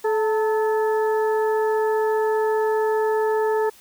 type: harmonic tone with a mistuned harmonic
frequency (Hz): 432.3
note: A4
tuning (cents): -31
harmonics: 1 / 2 / 3 / 4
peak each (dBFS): -19 / -25 / -35 / -33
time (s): 0.04-3.7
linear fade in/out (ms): 10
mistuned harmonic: 2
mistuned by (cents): +55
effects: white hiss -50 dBFS RMS until 3.8 s